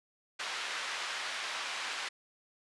pink band-pass noise, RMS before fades -38 dBFS, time 0.39-2.09 s, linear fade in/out 10 ms, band 1200 to 4500 Hz, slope 12 dB/octave, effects resampled to 24000 Hz

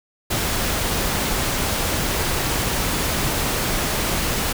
pink noise, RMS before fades -22 dBFS, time 0.3-4.53 s, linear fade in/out 10 ms, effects none

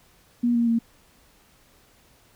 sine tone with pitch steps, 239.6 / 234.9 / 230.4 Hz, A#3 / A#3 / A#3, +48 / +13 / -20 cents, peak -18 dBFS, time 0.43-0.79 s, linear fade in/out 10 ms, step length 120 ms, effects pink hiss -58 dBFS RMS until 2.35 s

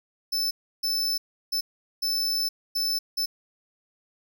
45% pulse tone bursts at uneven times, 5274 Hz, E8, in tune, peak -24 dBFS, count 6, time 0.32-0.51 / 0.83-1.18 / 1.52-1.61 / 2.02-2.49 / 2.75-2.99 / 3.17-3.26 s, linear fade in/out 10 ms, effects none

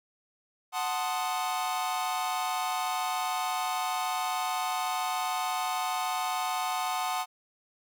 45% pulse chord, F# diminished seventh, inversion none, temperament equal, 740 / 880 / 1046.5 / 1244.5 Hz, F#5 / A5 / C6 / Eb6, 0 / 0 / 0 / 0 cents, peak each -32 / -35 / -36 / -36 dBFS, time 0.72-7.26 s, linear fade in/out 50 ms, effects none

